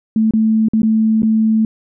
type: tone with dropouts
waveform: sine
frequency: 220 Hz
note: A3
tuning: in tune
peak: -10 dBFS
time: 0.16-1.65 s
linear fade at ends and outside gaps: 2 ms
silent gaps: 0.309-0.336 / 0.685-0.734 / 0.819-0.831 / 1.221-1.231 s
effects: none